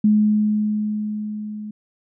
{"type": "tone with level ramp", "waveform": "sine", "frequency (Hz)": 211.7, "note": "G#3", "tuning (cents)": 33, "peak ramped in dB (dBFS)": [-11, -29], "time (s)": [0.04, 1.71], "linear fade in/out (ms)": 5, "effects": []}